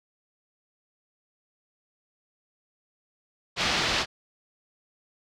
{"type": "low-pass noise", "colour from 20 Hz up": "white", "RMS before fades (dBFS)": -26, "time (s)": [3.56, 4.06], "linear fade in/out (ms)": 50, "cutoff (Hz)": 4700, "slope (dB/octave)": 24, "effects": []}